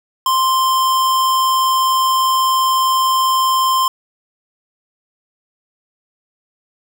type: tone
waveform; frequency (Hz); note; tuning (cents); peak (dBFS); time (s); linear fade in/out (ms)
square; 1046.5; C6; 0; -13; 0.26-3.88; 2
effects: none